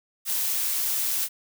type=noise; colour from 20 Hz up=blue; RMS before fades=-26 dBFS; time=0.25-1.29 s; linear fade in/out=50 ms; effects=none